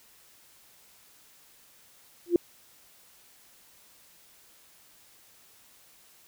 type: tone with exponential growth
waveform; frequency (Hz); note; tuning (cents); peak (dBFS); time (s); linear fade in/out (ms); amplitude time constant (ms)
sine; 346.8; F4; -12; -13; 2.26-2.36; 2; 20
effects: white hiss -58 dBFS RMS until 6.27 s